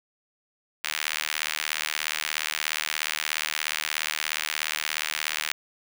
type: tone with high-pass filter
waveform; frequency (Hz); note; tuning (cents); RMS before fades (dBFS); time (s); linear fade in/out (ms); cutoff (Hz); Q
sawtooth; 76.9; D#2; -20; -30; 0.84-5.52; 0; 2100; 1.3
effects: none